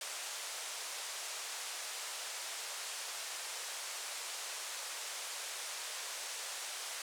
white band-pass noise, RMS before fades -43 dBFS, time 0.01-7.02 s, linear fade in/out 2 ms, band 500 to 9200 Hz, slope 24 dB/octave, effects none

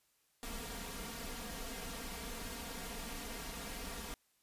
pink noise with comb filter, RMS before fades -44 dBFS, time 0.43-4.14 s, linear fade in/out 0 ms, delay 4.3 ms, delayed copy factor +0.85, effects white hiss -75 dBFS RMS until 4.42 s + resampled to 32000 Hz

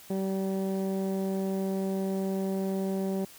15% pulse tone with low-pass filter, 192.3 Hz, G3, 33 cents flat, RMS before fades -30 dBFS, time 0.1-3.25 s, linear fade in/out 5 ms, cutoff 500 Hz, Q 0.52, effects white hiss -51 dBFS RMS until 3.38 s

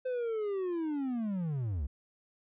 triangle linear sweep, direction down, 517 to 61 Hz, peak -29 dBFS, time 0.05-1.87 s, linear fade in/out 10 ms, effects resampled to 8000 Hz

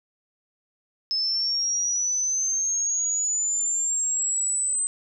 sine linear sweep, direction up, 5190 to 8180 Hz, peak -22 dBFS, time 1.11-4.87 s, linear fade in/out 0 ms, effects none

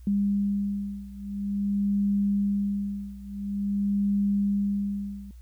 sine beating tone pair, 200.9 / 201.38 Hz, G3 / G3, +43 / +47 cents, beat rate 0.48 Hz, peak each -26 / -28 dBFS, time 0.07-5.31 s, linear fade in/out 2 ms, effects added 60 Hz sine -43 dBFS peak until 5.41 s + white hiss -66 dBFS RMS until 5.41 s

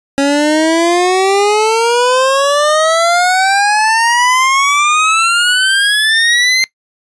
25% pulse exponential sweep, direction up, 275.1 to 2093 Hz, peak -5 dBFS, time 0.18-6.64 s, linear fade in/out 0 ms, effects noise-tail reverb RT60 0.1 s tail -19 dB re dry + resampled to 22050 Hz

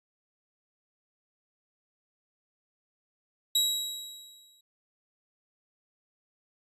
sawtooth tone with exponential decay, 3859 Hz, B7, 41 cents flat, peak -18 dBFS, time 3.55-4.61 s, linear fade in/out 5 ms, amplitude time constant 230 ms, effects resampled to 32000 Hz

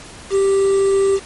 triangle tone with quantisation, 391.5 Hz, G4, 2 cents flat, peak -10 dBFS, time 0.3-1.2 s, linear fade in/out 50 ms, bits 5, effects pink hiss -37 dBFS RMS until 1.25 s + MP3 48 kbps

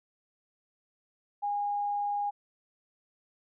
sine tone, 818 Hz, G#5, 26 cents flat, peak -28 dBFS, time 1.42-2.31 s, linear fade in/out 20 ms, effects none

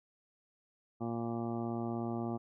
harmonic tone, 116.54 Hz, A#2, in tune, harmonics 1 / 2 / 3 / 4 / 5 / 6 / 7 / 8 / 9 / 10, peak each -41 / -37 / -40 / -50 / -49 / -45 / -47 / -56 / -57 / -51 dBFS, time 1-2.38 s, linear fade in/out 20 ms, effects none

